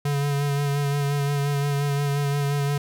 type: tone with vibrato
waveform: square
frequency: 142.5 Hz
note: C#3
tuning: 48 cents sharp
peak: -22 dBFS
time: 0.05-2.78 s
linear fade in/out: 5 ms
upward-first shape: sine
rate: 5.7 Hz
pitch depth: 24 cents each way
effects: none